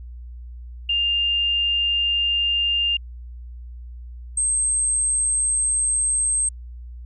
sine tone pair in turn, 2804 / 8359 Hz, F7 / C9, +6 / -3 cents, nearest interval octave + perfect fifth, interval 1891 cents, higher second, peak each -18 dBFS, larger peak neither, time 0.89-2.97 / 4.37-6.49 s, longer second, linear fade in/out 5 ms, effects added 60 Hz sine -34 dBFS peak until 7.05 s

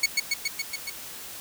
20% pulse tone with echo, 2217 Hz, C#7, in tune, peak -13 dBFS, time 0.03-0.06 s, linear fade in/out 5 ms, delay 140 ms, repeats 6, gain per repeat -2 dB, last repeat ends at 0.9 s, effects white hiss -40 dBFS RMS until 1.4 s

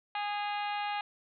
harmonic tone with a mistuned harmonic, 412.2 Hz, G#4, 13 cents flat, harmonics 2 / 3 / 4 / 5 / 6 / 7 / 8 / 9 / 10, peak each -33 / -42 / -43 / -44 / -43 / -45 / -50 / -51 / -52 dBFS, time 0.15-1.01 s, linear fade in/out 2 ms, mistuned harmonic 7, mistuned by -30 cents, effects none

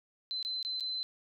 sine tone with dropouts, 4059 Hz, B7, 47 cents sharp, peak -33 dBFS, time 0.31-1.03 s, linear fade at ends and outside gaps 0 ms, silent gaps 0.428-0.449 / 0.628-0.649 / 0.799-0.807 s, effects none

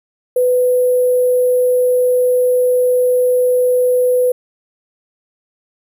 sine tone with sample-and-hold, 499.4 Hz, B4, 19 cents sharp, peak -10 dBFS, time 0.36-4.32 s, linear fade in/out 5 ms, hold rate 11025 Hz, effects none

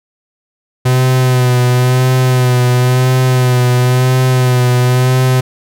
45% pulse tone with vibrato, 126.5 Hz, B2, 42 cents sharp, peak -8 dBFS, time 0.85-5.41 s, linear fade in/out 10 ms, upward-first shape sine, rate 0.97 Hz, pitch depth 32 cents each way, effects none

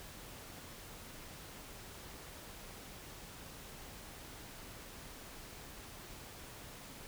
silence, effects pink hiss -51 dBFS RMS until 7.07 s

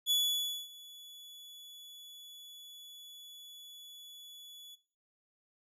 40% pulse tone with ADSR envelope, 3416 Hz, G#7, 48 cents sharp, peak -25 dBFS, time 0.06-4.76 s, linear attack 48 ms, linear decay 570 ms, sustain -23 dB, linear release 20 ms, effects noise-tail reverb RT60 0.5 s tail -21 dB re dry

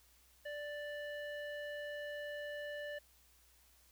square tone with low-pass filter, 587.3 Hz, D5, in tune, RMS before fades -44 dBFS, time 0.45-2.99 s, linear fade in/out 10 ms, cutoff 2300 Hz, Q 3.8, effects added 61 Hz sine -70 dBFS peak until 3.91 s + white hiss -68 dBFS RMS until 3.91 s

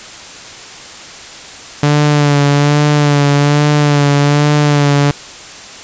sawtooth tone with vibrato, 145.6 Hz, D3, 15 cents flat, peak -4 dBFS, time 1.83-5.11 s, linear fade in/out 2 ms, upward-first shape sine, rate 1.2 Hz, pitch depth 33 cents each way, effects white hiss -31 dBFS RMS until 5.83 s + resampled to 16000 Hz

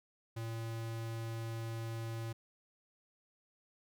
square tone, 113.9 Hz, A#2, 40 cents flat, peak -39 dBFS, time 0.36-2.33 s, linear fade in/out 10 ms, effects none

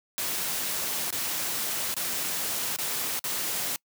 white noise with dropouts, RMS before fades -30 dBFS, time 0.18-3.76 s, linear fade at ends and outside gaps 0 ms, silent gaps 1.105-1.126 / 1.941-1.966 / 2.762-2.786 / 3.192-3.241 s, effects noise-tail reverb RT60 0.1 s tail -26 dB re dry + high-pass 100 Hz 12 dB/octave

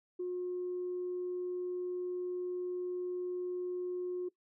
sine tone, 360 Hz, F#4, 47 cents flat, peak -33 dBFS, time 0.19-4.29 s, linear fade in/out 10 ms, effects noise-tail reverb RT60 0.1 s tail -20 dB re dry + tanh soft clip ceiling -30 dBFS

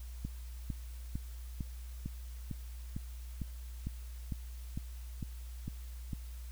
click train, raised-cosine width 5 ms, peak -25 dBFS, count 14, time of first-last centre 0.25-6.132 s, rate 2.21 Hz, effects added 60 Hz sine -42 dBFS peak until 6.51 s + white hiss -59 dBFS RMS until 6.51 s

